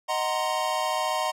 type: chord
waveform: square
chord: C half-diminished seventh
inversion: first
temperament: equal with one note detuned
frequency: 622.3 / 743.4 / 932.3 / 1046.5 Hz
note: Eb5 / Gb5 / Bb5 / C6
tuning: 0 / +8 / 0 / 0 cents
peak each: -31 dBFS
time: 0.08-1.32 s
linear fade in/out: 20 ms
effects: low-pass 11000 Hz 12 dB/octave